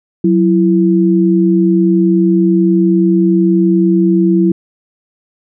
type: tone pair together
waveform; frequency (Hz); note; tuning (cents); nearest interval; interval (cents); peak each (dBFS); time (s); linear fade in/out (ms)
sine; 185 / 333.8; F#3 / E4; 0 / +22; minor seventh; 1022; -10; 0.24-4.52; 5
effects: none